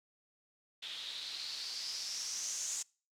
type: noise with low-pass filter sweep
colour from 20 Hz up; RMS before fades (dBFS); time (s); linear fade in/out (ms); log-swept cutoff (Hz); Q
blue; -41; 0.82-2.83; 10; 3400 to 7000; 5.3
effects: noise-tail reverb RT60 0.4 s tail -26 dB re dry